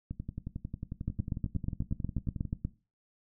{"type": "two click trains", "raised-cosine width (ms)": 5, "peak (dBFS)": [-19, -24], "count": [14, 27], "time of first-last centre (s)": [[1.08, 2.65], [0.11, 2.452]], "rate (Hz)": [8.28, 11.1], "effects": ["noise-tail reverb RT60 0.3 s tail -17 dB re dry"]}